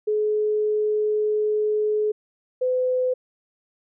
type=tone pair in turn; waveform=sine; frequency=424.9 / 507.2 Hz; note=G#4 / B4; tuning=+40 / +46 cents; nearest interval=minor third; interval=306 cents; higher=second; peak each=-19 dBFS; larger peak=neither; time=0.07-2.12 / 2.61-3.14 s; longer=first; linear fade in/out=10 ms; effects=none